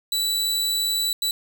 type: tone bursts at uneven times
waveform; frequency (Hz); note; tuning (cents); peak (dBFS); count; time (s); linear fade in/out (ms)
sawtooth; 3951; B7; 0; -18; 2; 0.12-1.13 / 1.22-1.31; 2
effects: none